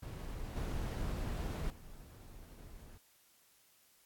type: noise with level steps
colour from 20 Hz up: brown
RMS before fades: -43 / -38 / -53 dBFS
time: 0.02-2.98 s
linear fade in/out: 10 ms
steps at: 0.56 / 1.7 s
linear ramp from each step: 5 ms
effects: white hiss -68 dBFS RMS until 4.05 s + AAC 64 kbps